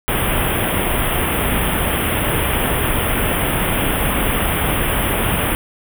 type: band-stop noise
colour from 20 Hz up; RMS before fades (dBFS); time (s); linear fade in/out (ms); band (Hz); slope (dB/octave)
pink; -18; 0.08-5.55; 0; 3400 to 9000; 96
effects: none